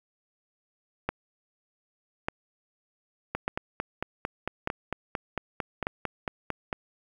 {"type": "two click trains", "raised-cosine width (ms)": 0.5, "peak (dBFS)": [-12, -14], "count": [5, 16], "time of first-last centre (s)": [[1.09, 5.869], [3.35, 6.728]], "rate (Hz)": [0.837, 4.44], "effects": ["8-bit"]}